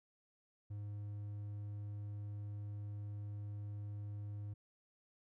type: tone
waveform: triangle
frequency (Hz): 103.1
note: G#2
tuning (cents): -12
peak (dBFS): -40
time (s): 0.7-4.54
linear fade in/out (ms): 10
effects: none